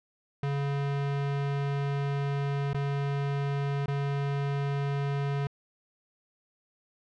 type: tone with dropouts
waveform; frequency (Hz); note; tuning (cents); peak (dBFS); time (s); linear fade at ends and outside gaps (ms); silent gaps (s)
square; 140.8; C#3; +27; -28; 0.43-5.47; 2; 2.732-2.745 / 3.859-3.881
effects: low-pass 3000 Hz 12 dB/octave